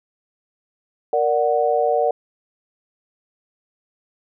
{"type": "chord", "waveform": "sine", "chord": "Bb augmented", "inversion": "none", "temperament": "equal", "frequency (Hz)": [466.2, 587.3, 740], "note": ["Bb4", "D5", "F#5"], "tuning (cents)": [0, 0, 0], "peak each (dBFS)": -20, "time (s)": [1.13, 2.11], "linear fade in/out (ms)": 2, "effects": []}